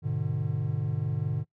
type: chord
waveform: triangle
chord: G# diminished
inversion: none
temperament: just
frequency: 103.83 / 124.59 / 149.51 Hz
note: G#2 / B2 / D3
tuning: 0 / +16 / +31 cents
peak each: -30 / -30 / -28 dBFS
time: 0.02-1.45 s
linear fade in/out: 50 ms
effects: noise-tail reverb RT60 0.1 s tail -20 dB re dry